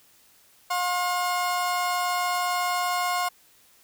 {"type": "tone pair together", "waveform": "35% pulse", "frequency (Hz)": [715, 1071.3], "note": ["F5", "C6"], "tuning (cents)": [41, 41], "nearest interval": "perfect fifth", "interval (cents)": 700, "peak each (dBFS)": -25, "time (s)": [0.7, 3.29], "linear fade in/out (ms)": 10, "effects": ["white hiss -58 dBFS RMS until 3.83 s"]}